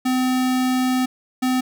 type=tone pair in turn; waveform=square; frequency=255.6 / 255.6 Hz; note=C4 / C4; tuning=-40 / -40 cents; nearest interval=unison; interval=0 cents; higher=neither; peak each=-18 dBFS; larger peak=neither; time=0.05-1.06 / 1.42-1.61 s; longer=first; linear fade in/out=10 ms; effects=none